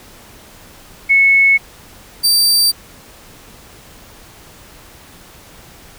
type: tone pair in turn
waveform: sine / sawtooth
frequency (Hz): 2200 / 4662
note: C#7 / D8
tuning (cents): -14 / -14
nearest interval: octave + minor second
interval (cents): 1300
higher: second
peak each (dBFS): -7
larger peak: neither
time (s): 1.09-1.58 / 2.23-2.72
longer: neither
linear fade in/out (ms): 20
effects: pink hiss -41 dBFS RMS until 5.98 s